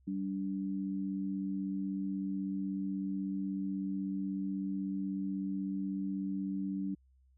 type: tone pair together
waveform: sine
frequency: 193.15 / 289.4 Hz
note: G3 / D4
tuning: -25 / -25 cents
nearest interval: perfect fifth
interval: 700 cents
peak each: -35 / -37 dBFS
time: 0.07-6.95 s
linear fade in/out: 10 ms
effects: added 65 Hz sine -63 dBFS peak until 7.37 s